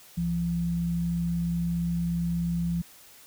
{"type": "tone pair together", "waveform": "sine", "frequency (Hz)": [67.8, 170.85], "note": ["C#2", "F3"], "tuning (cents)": [-38, -38], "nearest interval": "octave + major third", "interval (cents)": 1600, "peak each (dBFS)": [-36, -25], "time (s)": [0.17, 2.82], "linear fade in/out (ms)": 10, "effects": ["white hiss -52 dBFS RMS until 3.26 s"]}